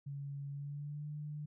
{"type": "tone with pitch glide", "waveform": "sine", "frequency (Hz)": [140.8, 149.17], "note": ["C#3", "D3"], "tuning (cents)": [27, 27], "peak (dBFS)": -40, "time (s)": [0.06, 1.46], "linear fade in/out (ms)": 10, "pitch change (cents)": 100, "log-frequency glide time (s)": [0.5, 1.08], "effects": []}